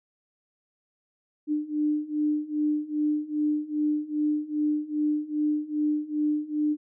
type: beating tone pair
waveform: sine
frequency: 298.9 / 301.4 Hz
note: D4 / D4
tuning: +31 / +45 cents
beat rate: 2.5 Hz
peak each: -28 / -26 dBFS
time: 1.47-6.77 s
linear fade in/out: 50 ms
effects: none